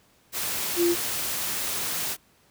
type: tone in noise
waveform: sine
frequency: 345.1 Hz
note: F4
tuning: 21 cents flat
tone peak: -19 dBFS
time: 0.76-0.96 s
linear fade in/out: 50 ms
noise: white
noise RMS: -29 dBFS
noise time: 0.32-2.17 s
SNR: +7 dB
effects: pink hiss -61 dBFS RMS until 2.5 s + high-pass 60 Hz 12 dB/octave